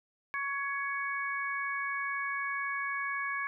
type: harmonic tone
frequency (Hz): 558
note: C#5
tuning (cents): +11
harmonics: 2 / 3 / 4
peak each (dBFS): -36 / -35 / -37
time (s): 0.34-3.47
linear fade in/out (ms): 0
effects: none